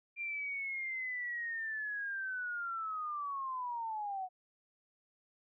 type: linear sweep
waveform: sine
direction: down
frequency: 2388 to 730 Hz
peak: -36 dBFS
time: 0.16-4.29 s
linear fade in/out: 50 ms
effects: none